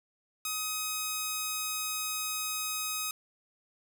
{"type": "tone", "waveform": "5% pulse", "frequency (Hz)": 1260, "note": "D#6", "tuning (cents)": 21, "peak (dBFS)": -20, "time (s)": [0.45, 3.11], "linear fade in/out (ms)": 2, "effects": ["8-bit"]}